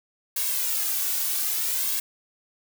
blue noise with flanger, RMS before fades -26 dBFS, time 0.36-2 s, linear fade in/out 5 ms, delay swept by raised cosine 1.8 to 2.73 ms, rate 0.61 Hz, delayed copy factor +0.95, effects none

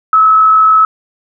sine tone with frequency modulation, 1293 Hz, E6, 34 cents flat, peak -4 dBFS, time 0.13-0.85 s, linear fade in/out 2 ms, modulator 46.8 Hz, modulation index 0.36, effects none

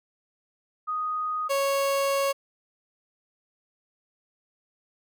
sine / 30% pulse tone pair in turn, 1244.5 / 552.6 Hz, D#6 / C#5, 0 / -6 cents, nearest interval octave + major second, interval 1406 cents, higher first, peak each -26 / -20 dBFS, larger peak second, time 0.87-1.49 / 1.49-2.33 s, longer second, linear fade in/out 20 ms, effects none

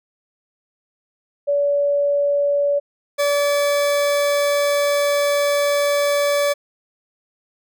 sine / 40% pulse tone pair in turn, 572 / 575.1 Hz, D5 / D5, -46 / -36 cents, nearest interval unison, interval 10 cents, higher second, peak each -15 dBFS, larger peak neither, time 1.47-2.8 / 3.18-6.54 s, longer second, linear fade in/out 20 ms, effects none

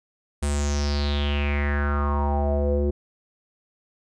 square tone with low-pass filter sweep, 72.2 Hz, D2, 29 cents flat, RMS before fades -23 dBFS, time 0.42-2.91 s, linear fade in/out 10 ms, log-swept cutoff 9100 to 400 Hz, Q 6.1, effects none

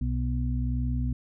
harmonic tone, 61.9 Hz, B1, 5 cents sharp, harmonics 1 / 2 / 4, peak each -27 / -30 / -33 dBFS, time 0.01-1.13 s, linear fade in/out 5 ms, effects none

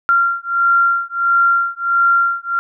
sine beating tone pair, 1380 / 1381.5 Hz, F6 / F6, -21 / -19 cents, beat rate 1.5 Hz, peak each -15 dBFS, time 0.09-2.59 s, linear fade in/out 0 ms, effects none

